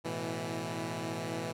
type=chord; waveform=10% pulse; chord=A suspended second; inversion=none; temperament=equal with one note detuned; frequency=108.61 / 123.47 / 164.81 Hz; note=A2 / B2 / E3; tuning=-22 / 0 / 0 cents; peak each=-32 / -32 / -29 dBFS; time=0.04-1.53 s; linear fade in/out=20 ms; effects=low-pass 11000 Hz 12 dB/octave